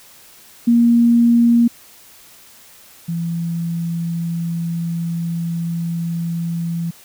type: tone pair in turn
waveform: sine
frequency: 235.5 / 168.22 Hz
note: A#3 / E3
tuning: +18 / +35 cents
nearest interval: tritone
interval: 583 cents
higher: first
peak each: -9 / -19 dBFS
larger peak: first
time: 0.67-1.68 / 3.08-6.91 s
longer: second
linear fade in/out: 10 ms
effects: white hiss -45 dBFS RMS until 7.04 s